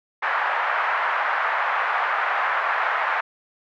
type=band-pass noise; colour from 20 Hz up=white; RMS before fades=-23 dBFS; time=0.22-3.21 s; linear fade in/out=10 ms; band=740 to 1700 Hz; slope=24 dB/octave; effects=none